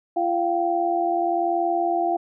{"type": "tone cluster", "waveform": "sine", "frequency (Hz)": [342.4, 695, 776], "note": ["F4", "F5", "G5"], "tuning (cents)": [-34, -9, -18], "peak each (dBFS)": [-25, -22, -26], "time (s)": [0.16, 2.17], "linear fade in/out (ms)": 10, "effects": []}